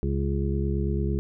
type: harmonic tone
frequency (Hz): 69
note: C#2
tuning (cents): -7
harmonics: 1 / 2 / 3 / 5 / 6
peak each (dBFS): -26 / -29 / -31 / -33 / -34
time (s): 0.03-1.19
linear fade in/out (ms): 0
effects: none